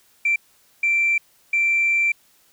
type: tone bursts at uneven times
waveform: sine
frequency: 2349 Hz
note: D7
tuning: in tune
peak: -15 dBFS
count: 3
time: 0.25-0.36 / 0.83-1.18 / 1.53-2.12 s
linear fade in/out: 5 ms
effects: tanh soft clip ceiling -12 dBFS + white hiss -58 dBFS RMS until 2.52 s